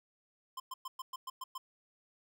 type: tone bursts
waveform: square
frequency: 1043 Hz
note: C6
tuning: 6 cents flat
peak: -40 dBFS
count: 8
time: 0.57-1.58 s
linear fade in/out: 5 ms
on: 30 ms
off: 110 ms
effects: none